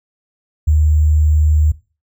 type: tone with sample-and-hold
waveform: sine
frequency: 76.5 Hz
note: D#2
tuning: 29 cents flat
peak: -9 dBFS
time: 0.67-1.72 s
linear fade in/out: 10 ms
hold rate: 7350 Hz
effects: noise-tail reverb RT60 0.3 s tail -17 dB re dry